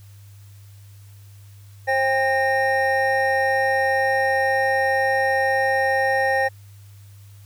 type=tone cluster; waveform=triangle; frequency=533 / 798 / 1849 Hz; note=C5 / G5 / A#6; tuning=+32 / +31 / -15 cents; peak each=-20 dBFS; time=1.87-6.49 s; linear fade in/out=20 ms; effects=added 100 Hz sine -42 dBFS peak until 7.45 s + white hiss -56 dBFS RMS until 7.45 s